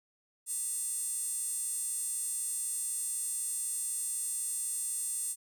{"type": "tone with high-pass filter", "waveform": "square", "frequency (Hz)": 392, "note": "G4", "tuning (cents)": 0, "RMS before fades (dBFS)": -35, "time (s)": [0.46, 5.36], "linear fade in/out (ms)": 50, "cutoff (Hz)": 8700, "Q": 8.8, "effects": []}